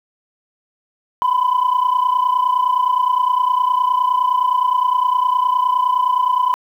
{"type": "tone pair together", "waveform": "sine", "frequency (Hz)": [993, 1022.7], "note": ["B5", "C6"], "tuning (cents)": [9, -40], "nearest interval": "minor second", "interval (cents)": 51, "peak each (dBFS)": [-14, -16], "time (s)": [1.22, 6.54], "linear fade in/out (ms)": 0, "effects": ["tanh soft clip ceiling -9 dBFS", "8-bit"]}